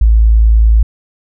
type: tone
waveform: sine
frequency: 55 Hz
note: A1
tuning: in tune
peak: -4 dBFS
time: 0.01-0.83 s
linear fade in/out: 5 ms
effects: none